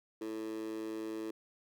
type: tone with high-pass filter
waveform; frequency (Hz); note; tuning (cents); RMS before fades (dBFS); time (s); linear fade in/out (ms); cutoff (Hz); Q
15% pulse; 110; A2; 0; -40; 0.21-1.31; 5; 360; 5.8
effects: none